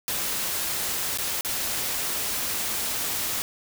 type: noise with dropouts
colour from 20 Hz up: white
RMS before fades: -28 dBFS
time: 0.08-3.42 s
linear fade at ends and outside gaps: 0 ms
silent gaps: 1.174-1.185 / 1.409-1.448 s
effects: none